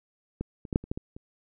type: clicks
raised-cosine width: 3 ms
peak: -18 / -28 / -17 / -8 / -28 / -16 / -21 / -29 dBFS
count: 8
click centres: 0.41 / 0.652 / 0.728 / 0.759 / 0.84 / 0.915 / 0.975 / 1.165 s
effects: none